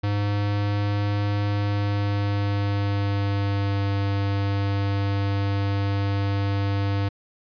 square tone with pitch glide, 102.2 to 99.64 Hz, G#2 to G2, -27 to +29 cents, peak -22 dBFS, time 0.03-7.09 s, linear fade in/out 10 ms, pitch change -44 cents, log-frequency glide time 1.48-3.85 s, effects resampled to 11025 Hz

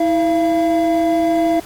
triangle tone pair together, 324.5 / 681 Hz, E4 / F5, -27 / -44 cents, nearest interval octave + minor second, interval 1283 cents, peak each -14 dBFS, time 0-1.6 s, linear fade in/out 5 ms, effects pink hiss -39 dBFS RMS until 1.65 s + AAC 64 kbps

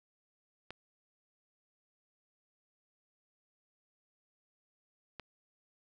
clicks, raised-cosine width 0.3 ms, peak -27 dBFS, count 2, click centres 0.706 / 5.197 s, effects none

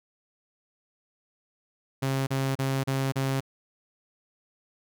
sawtooth tone bursts, 134.7 Hz, C#3, 49 cents flat, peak -21 dBFS, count 5, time 2.02-3.406 s, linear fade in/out 10 ms, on 250 ms, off 34 ms, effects none

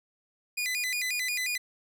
sawtooth tone with vibrato, 2217 Hz, C#7, in tune, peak -25 dBFS, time 0.57-1.58 s, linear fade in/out 10 ms, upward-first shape square, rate 5.6 Hz, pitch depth 170 cents each way, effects none

